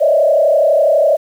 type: tone with frequency modulation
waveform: sine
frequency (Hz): 605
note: D#5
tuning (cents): -49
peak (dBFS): -8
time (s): 0-1.17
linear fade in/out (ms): 20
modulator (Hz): 32.1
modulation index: 1.7
effects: 7-bit